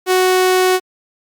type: tone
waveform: sawtooth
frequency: 370 Hz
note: F#4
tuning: in tune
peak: -7 dBFS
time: 0.06-0.8 s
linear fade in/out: 50 ms
effects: Opus 48 kbps